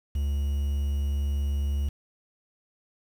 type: tone with quantisation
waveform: triangle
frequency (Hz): 70.8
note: C#2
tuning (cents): +37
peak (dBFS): -22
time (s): 0.15-1.89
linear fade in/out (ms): 5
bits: 8
effects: none